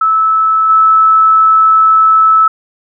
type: tone with level steps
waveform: sine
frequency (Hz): 1306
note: E6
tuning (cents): -17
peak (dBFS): -7 / -4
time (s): 0.01-2.48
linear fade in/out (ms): 5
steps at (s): 0.69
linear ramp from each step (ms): 10
effects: none